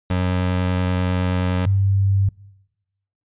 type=tone pair in turn; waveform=25% pulse / sine; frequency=91 / 98.02 Hz; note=F#2 / G2; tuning=-28 / 0 cents; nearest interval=minor second; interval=128 cents; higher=second; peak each=-14 dBFS; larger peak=neither; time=0.1-1.66 / 1.66-2.29 s; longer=first; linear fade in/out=5 ms; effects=noise-tail reverb RT60 1.0 s tail -24 dB re dry + resampled to 8000 Hz